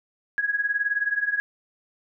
sine tone with tremolo, 1661 Hz, G#6, in tune, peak -18 dBFS, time 0.38-1.4 s, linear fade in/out 0 ms, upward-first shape triangle, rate 19 Hz, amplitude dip 90%, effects none

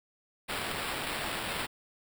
white noise with sample-and-hold, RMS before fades -35 dBFS, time 0.48-1.67 s, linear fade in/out 20 ms, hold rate 6300 Hz, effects none

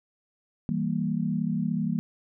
sine chord, E diminished, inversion none, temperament equal with one note detuned, 162.92 / 196 / 233.1 Hz, E3 / G3 / Bb3, -20 / 0 / 0 cents, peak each -29 / -29 / -29 dBFS, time 0.69-1.99 s, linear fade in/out 0 ms, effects none

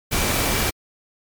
sine tone in noise, 2324 Hz, D7, 19 cents flat, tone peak -32 dBFS, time 0.11-0.71 s, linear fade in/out 20 ms, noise pink, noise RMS -21 dBFS, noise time 0.11-0.71 s, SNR -14 dB, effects MP3 96 kbps

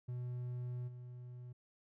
triangle tone with level steps, 123.47 Hz, B2, in tune, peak -37 / -45 dBFS, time 0.08-1.53 s, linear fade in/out 10 ms, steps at 0.87 s, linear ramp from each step 20 ms, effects none

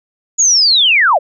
sine linear sweep, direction down, 6880 to 496 Hz, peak -7 dBFS, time 0.38-1.19 s, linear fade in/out 20 ms, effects none

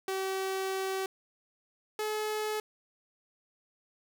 sawtooth tone pair in turn, 382.7 / 427.8 Hz, G4 / A4, -42 / -49 cents, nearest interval major second, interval 193 cents, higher second, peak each -27 dBFS, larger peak neither, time 0.08-1.06 / 1.99-2.6 s, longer first, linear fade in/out 2 ms, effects none

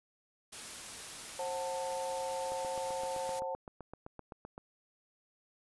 white noise, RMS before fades -45 dBFS, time 0.52-3.4 s, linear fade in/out 10 ms
sine chord, F# diminished, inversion second, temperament just, 532.8 / 740 / 888 Hz, C5 / F#5 / A5, +31 / 0 / +16 cents, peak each -37 / -43 / -39 dBFS, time 1.39-3.55 s, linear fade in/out 2 ms
click train, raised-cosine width 1 ms, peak -31 dBFS, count 17, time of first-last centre 2.52-4.579 s, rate 7.77 Hz
effects resampled to 24000 Hz

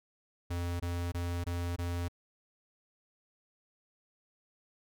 square tone bursts, 86.9 Hz, F2, 8 cents flat, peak -33 dBFS, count 5, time 0.5-2.084 s, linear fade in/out 10 ms, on 300 ms, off 21 ms, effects none

